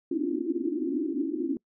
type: band-pass noise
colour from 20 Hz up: pink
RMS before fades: -29 dBFS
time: 0.11-1.57 s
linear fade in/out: 5 ms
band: 260 to 350 Hz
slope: 96 dB/octave
effects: noise-tail reverb RT60 0.1 s tail -25 dB re dry